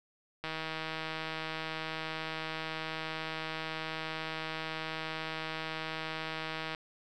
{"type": "click train", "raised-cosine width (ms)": 0.3, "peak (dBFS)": -21, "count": 1004, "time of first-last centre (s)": [0.44, 6.748], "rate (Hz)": 159, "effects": []}